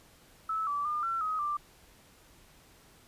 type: tone with pitch steps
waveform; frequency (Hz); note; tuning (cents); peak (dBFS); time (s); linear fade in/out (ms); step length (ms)
sine; 1305 / 1157 / 1207 / 1351 / 1263 / 1181; E6 / D6 / D6 / E6 / D#6 / D6; -18 / -26 / +47 / +42 / +26 / +9; -29; 0.49-1.57; 5; 180
effects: pink hiss -59 dBFS RMS until 3.07 s + resampled to 32000 Hz